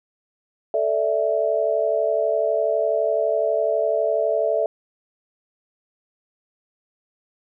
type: chord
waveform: sine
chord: A suspended fourth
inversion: none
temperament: equal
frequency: 440 / 587.3 / 659.3 Hz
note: A4 / D5 / E5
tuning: 0 / 0 / 0 cents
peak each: -24 / -23 / -21 dBFS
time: 0.74-4.66 s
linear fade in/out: 2 ms
effects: none